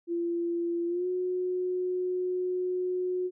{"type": "tone with pitch glide", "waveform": "sine", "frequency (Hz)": [342, 364.4], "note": ["F4", "F#4"], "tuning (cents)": [-36, -26], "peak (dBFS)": -27, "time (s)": [0.07, 3.31], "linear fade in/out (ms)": 50, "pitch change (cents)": 110, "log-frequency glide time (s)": [0.87, 1.07], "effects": []}